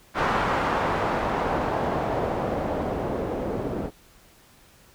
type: noise with low-pass filter sweep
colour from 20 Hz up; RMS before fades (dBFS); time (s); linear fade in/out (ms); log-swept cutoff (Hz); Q
white; -26; 0.14-3.91; 50; 1300 to 420; 1.2
effects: pink hiss -55 dBFS RMS until 4.94 s